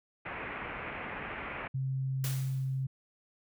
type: low-pass noise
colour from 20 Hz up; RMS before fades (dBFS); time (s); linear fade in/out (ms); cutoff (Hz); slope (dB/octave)
white; -40; 0.25-1.68; 10; 2500; 48
type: tone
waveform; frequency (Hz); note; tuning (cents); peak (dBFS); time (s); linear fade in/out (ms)
sine; 132.9; C3; +27; -30; 1.74-2.87; 10
type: noise with exponential decay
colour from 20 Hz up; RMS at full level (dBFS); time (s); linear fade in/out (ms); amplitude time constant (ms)
white; -37; 2.24-2.84; 1; 130
effects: none